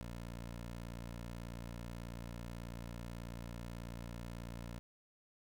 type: tone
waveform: 15% pulse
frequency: 58.3 Hz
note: A#1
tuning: 1 cent sharp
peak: -38 dBFS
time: 0.01-4.79 s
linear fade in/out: 0 ms
effects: none